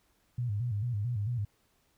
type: tone with vibrato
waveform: sine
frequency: 111.8 Hz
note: A2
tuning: 28 cents sharp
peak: -29 dBFS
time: 0.38-1.45 s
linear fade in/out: 5 ms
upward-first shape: square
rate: 4.5 Hz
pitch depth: 150 cents each way
effects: pink hiss -71 dBFS RMS until 1.97 s